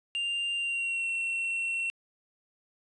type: tone with pitch glide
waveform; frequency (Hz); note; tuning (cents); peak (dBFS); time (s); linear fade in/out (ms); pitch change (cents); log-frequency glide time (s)
triangle; 2792 to 2717; F7 to F7; -1 to -48; -27; 0.15-1.9; 0; -47; 0.55-1.07
effects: resampled to 22050 Hz